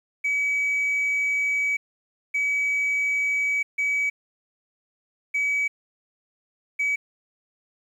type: tone bursts at uneven times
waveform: sine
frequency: 2278 Hz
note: C#7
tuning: 47 cents sharp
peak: -19 dBFS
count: 5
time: 0.24-1.77 / 2.34-3.63 / 3.78-4.1 / 5.34-5.68 / 6.79-6.96 s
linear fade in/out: 10 ms
effects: tanh soft clip ceiling -19 dBFS + 9-bit